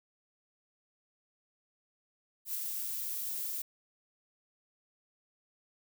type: noise with ADSR envelope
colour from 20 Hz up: violet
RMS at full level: -34 dBFS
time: 2.45-3.62 s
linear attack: 96 ms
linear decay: 10 ms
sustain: -3 dB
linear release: 4 ms
effects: none